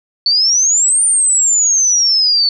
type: exponential two-way sweep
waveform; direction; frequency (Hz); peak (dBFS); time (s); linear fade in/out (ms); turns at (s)
sine; up then down; 4435 to 9150 to 4435; -9; 0.26-2.49; 2; 1.04
effects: none